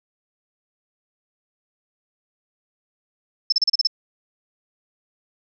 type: tone bursts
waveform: sine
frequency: 5274 Hz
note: E8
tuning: in tune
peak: -14 dBFS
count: 7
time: 3.5-3.872 s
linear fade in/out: 5 ms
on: 24 ms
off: 34 ms
effects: none